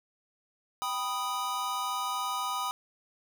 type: chord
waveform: square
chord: G augmented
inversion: none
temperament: equal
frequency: 784 / 987.8 / 1244.5 Hz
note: G5 / B5 / D#6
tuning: 0 / 0 / 0 cents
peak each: -39 / -35 / -34 dBFS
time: 0.82-2.71 s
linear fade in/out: 0 ms
effects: none